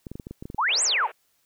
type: clicks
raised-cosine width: 3 ms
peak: -23 dBFS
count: 10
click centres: 0.068 / 0.116 / 0.155 / 0.198 / 0.269 / 0.31 / 0.425 / 0.455 / 0.501 / 0.546 s
type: exponential two-way sweep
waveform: sine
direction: up then down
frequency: 779 to 8570 to 779 Hz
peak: -20 dBFS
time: 0.58-1.07 s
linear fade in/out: 10 ms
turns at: 0.83 s
type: band-pass noise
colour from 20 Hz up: pink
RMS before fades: -39 dBFS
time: 0.68-1.12 s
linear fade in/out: 10 ms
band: 420 to 2700 Hz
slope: 48 dB/octave
effects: white hiss -68 dBFS RMS until 1.45 s